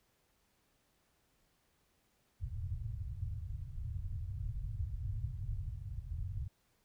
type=low-pass noise; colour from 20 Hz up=white; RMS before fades=-40 dBFS; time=2.4-6.48 s; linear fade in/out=10 ms; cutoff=120 Hz; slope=48 dB/octave; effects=pink hiss -75 dBFS RMS until 6.84 s